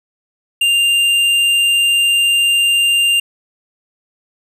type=tone with hard clipping; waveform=sine; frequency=2794 Hz; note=F7; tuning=in tune; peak=-12 dBFS; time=0.61-3.2 s; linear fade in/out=5 ms; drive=8 dB; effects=none